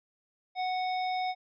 harmonic tone, 739 Hz, F#5, 2 cents flat, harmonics 1 / 3 / 5 / 7, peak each -29 / -39 / -43 / -46 dBFS, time 0.55-1.35 s, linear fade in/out 50 ms, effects none

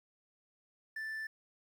triangle tone with quantisation, 1763 Hz, A6, 3 cents sharp, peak -36 dBFS, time 0.96-1.27 s, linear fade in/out 5 ms, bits 11, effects none

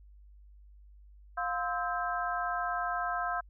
sine tone cluster, 705 / 1034 / 1299 / 1583 Hz, F5 / C6 / E6 / G6, +16 / -21 / -26 / +17 cents, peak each -34 / -37 / -35 / -37 dBFS, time 1.37-3.41 s, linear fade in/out 10 ms, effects added 50 Hz sine -52 dBFS peak until 3.49 s

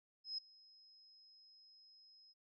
sine tone with ADSR envelope, 5120 Hz, D#8, 49 cents sharp, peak -38 dBFS, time 0.24-2.34 s, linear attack 140 ms, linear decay 7 ms, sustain -24 dB, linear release 30 ms, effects none

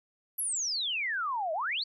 sine exponential two-way sweep, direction down then up, 11840 to 610 to 4713 Hz, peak -29 dBFS, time 0.38-1.84 s, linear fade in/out 10 ms, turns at 1.53 s, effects none

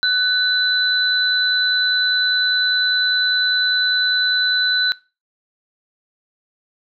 sine tone pair together, 1500 / 4005 Hz, F#6 / B7, +23 / +23 cents, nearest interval octave + perfect fourth, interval 1700 cents, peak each -17 dBFS, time 0.03-4.92 s, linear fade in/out 0 ms, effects noise-tail reverb RT60 0.3 s tail -21 dB re dry

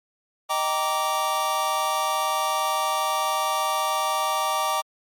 square chord, Eb major seventh, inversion none, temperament just, 622.3 / 777.8 / 933.4 / 1166.7 Hz, Eb5 / G5 / Bb5 / D6, 0 / -14 / +2 / -12 cents, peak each -31 / -29 / -29 / -26 dBFS, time 0.49-4.82 s, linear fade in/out 20 ms, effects MP3 64 kbps

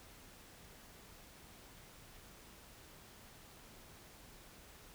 silence, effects pink hiss -58 dBFS RMS until 4.94 s

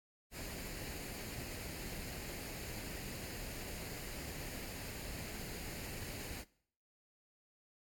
pink noise with comb filter, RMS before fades -45 dBFS, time 0.31-6.45 s, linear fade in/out 50 ms, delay 0.43 ms, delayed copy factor +0.5, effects noise-tail reverb RT60 0.6 s tail -21 dB re dry + AAC 64 kbps

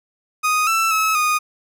30% pulse tone with pitch steps, 1245 / 1330 / 1293 / 1234 Hz, D#6 / E6 / E6 / D#6, +1 / +15 / -34 / -15 cents, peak -13 dBFS, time 0.43-1.39 s, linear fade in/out 20 ms, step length 240 ms, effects none

